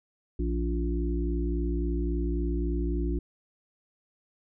harmonic tone with a mistuned harmonic, 58.27 Hz, A#1, in tune, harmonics 1 / 3 / 5 / 6, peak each -27 / -36 / -34 / -34 dBFS, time 0.39-3.19 s, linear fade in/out 5 ms, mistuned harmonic 5, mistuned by -32 cents, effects none

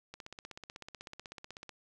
click train, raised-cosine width 0.2 ms, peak -28 dBFS, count 26, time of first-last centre 0.14-1.693 s, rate 16.1 Hz, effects none

